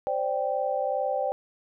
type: chord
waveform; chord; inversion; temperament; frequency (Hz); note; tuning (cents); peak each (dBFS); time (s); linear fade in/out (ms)
sine; C suspended second; none; equal with one note detuned; 523.3 / 585.6 / 784; C5 / D5 / G5; 0 / -5 / 0; -29; 0.07-1.32; 0
effects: none